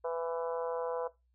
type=harmonic tone; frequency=166.2 Hz; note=E3; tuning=15 cents sharp; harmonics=3 / 4 / 5 / 6 / 7 / 8 / 9; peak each=-33 / -40 / -44 / -42 / -50 / -50 / -54 dBFS; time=0.04-1.08 s; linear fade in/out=10 ms; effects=noise-tail reverb RT60 0.2 s tail -17 dB re dry + added 61 Hz sine -69 dBFS peak until 1.34 s